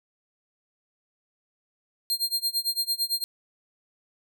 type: tone with tremolo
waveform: sawtooth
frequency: 4200 Hz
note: C8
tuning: 6 cents sharp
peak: -19 dBFS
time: 2.1-3.24 s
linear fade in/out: 0 ms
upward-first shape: sine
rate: 8.9 Hz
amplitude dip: 95%
effects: none